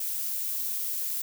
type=noise; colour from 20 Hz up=violet; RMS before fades=-31 dBFS; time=0-1.22 s; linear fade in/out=5 ms; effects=none